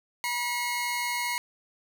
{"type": "tone pair together", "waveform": "sawtooth", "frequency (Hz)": [964.8, 2166], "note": ["B5", "C#7"], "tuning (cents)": [-41, -41], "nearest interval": "octave + major second", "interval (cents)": 1400, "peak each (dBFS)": -27, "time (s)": [0.24, 1.38], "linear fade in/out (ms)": 0, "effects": []}